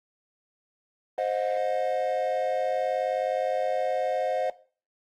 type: chord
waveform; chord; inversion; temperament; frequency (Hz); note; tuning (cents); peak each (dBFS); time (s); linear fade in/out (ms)
triangle; C diminished; none; equal with one note detuned; 523.3 / 622.3 / 721.8; C5 / Eb5 / Gb5; 0 / 0 / -43; -27; 1.18-4.5; 2
effects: noise-tail reverb RT60 0.4 s tail -18 dB re dry + Opus 24 kbps